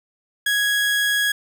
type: tone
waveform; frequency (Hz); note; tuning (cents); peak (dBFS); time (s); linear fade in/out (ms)
30% pulse; 1661.2; G#6; 0; -15; 0.46-1.32; 5
effects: none